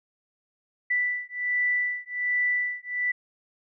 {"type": "beating tone pair", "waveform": "sine", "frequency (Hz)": [1975, 1976.3], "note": ["B6", "B6"], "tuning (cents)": [0, 1], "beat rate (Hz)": 1.3, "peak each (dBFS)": -27, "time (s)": [0.9, 3.12], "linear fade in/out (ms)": 10, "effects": []}